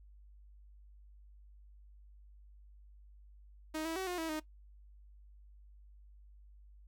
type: tone with pitch steps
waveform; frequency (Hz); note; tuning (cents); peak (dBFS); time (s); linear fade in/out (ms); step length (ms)
sawtooth; 313 / 325.6 / 378.3 / 357.5 / 324.3 / 309.8; D#4 / E4 / F#4 / F4 / E4 / D#4; +10 / -21 / +38 / +41 / -28 / -7; -32; 3.74-4.4; 10; 110
effects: noise-tail reverb RT60 0.1 s tail -18 dB re dry + added 50 Hz sine -55 dBFS peak until 6.87 s